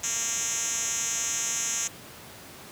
5% pulse tone with band-pass filter, 230.5 Hz, A#3, 19 cents flat, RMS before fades -29 dBFS, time 0.03-1.88 s, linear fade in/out 10 ms, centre 6600 Hz, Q 3.7, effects pink hiss -45 dBFS RMS until 2.71 s + high-pass 100 Hz 12 dB/octave

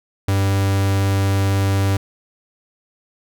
45% pulse tone, 98 Hz, G2, in tune, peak -15 dBFS, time 0.28-1.97 s, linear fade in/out 5 ms, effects none

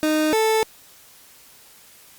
30% pulse tone pair in turn, 308.7 / 440.1 Hz, D#4 / A4, -14 / 0 cents, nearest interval tritone, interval 614 cents, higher second, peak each -15 / -14 dBFS, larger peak second, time 0.03-0.33 / 0.33-0.63 s, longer neither, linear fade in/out 0 ms, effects white hiss -49 dBFS RMS until 2.18 s + Opus 48 kbps

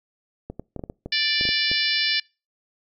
clicks, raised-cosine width 2 ms, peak -19 dBFS, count 11, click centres 0.5 / 0.596 / 0.763 / 0.794 / 0.838 / 0.899 / 1.06 / 1.411 / 1.453 / 1.49 / 1.715 s
harmonic tone, 587.3 Hz, D5, in tune, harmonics 3 / 4 / 5 / 6 / 7 / 8 / 9, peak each -28 / -28 / -28 / -28 / -28 / -28 / -28 dBFS, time 1.12-2.2 s, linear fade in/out 5 ms
effects noise-tail reverb RT60 0.3 s tail -26 dB re dry

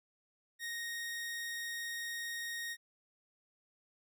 sawtooth tone, 1864.7 Hz, A#6, in tune, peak -35 dBFS, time 0.59-2.77 s, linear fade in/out 50 ms, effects none

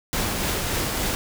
pink noise with tremolo, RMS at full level -24 dBFS, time 0.13-1.15 s, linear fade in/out 0 ms, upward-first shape triangle, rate 3.5 Hz, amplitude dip 30%, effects none

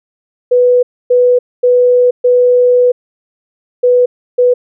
sine tone bursts at uneven times, 493.9 Hz, B4, in tune, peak -5 dBFS, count 6, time 0.51-0.83 / 1.1-1.39 / 1.63-2.11 / 2.24-2.92 / 3.83-4.06 / 4.38-4.54 s, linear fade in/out 10 ms, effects none

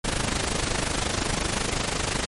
pink noise with amplitude modulation, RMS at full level -23 dBFS, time 0.04-2.26 s, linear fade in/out 10 ms, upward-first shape sine, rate 25.6 Hz, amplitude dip 70%, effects MP3 48 kbps

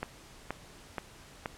click train, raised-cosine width 0.5 ms, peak -18 dBFS, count 4, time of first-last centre 0.03-1.459 s, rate 2.1 Hz, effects pink hiss -53 dBFS RMS until 1.57 s + low-pass 10000 Hz 12 dB/octave

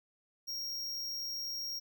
square tone, 5588 Hz, F8, in tune, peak -37 dBFS, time 0.47-1.8 s, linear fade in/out 20 ms, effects none

